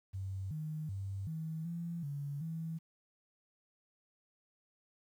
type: tone with pitch steps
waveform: sine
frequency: 95.8 / 154.8 / 97.6 / 159.7 / 169.8 / 142.8 / 162.6 Hz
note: G2 / D#3 / G2 / D#3 / F3 / D3 / E3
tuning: -39 / -9 / -7 / +45 / -48 / -48 / -23 cents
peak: -37 dBFS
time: 0.13-2.79 s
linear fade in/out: 20 ms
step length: 380 ms
effects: 11-bit